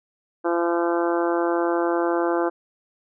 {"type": "harmonic tone", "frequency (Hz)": 170.9, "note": "F3", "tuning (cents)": -37, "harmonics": [2, 3, 4, 5, 6, 7, 8, 9], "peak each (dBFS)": [-22, -26, -28, -30, -32, -33, -34, -35], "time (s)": [0.44, 2.5], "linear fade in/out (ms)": 20, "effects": []}